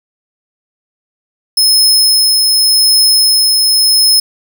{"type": "tone with tremolo", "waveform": "sawtooth", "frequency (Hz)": 5180, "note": "E8", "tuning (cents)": -31, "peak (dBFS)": -3, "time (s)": [1.57, 4.2], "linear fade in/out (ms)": 5, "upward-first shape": "triangle", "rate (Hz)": 0.87, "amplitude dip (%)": 25, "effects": []}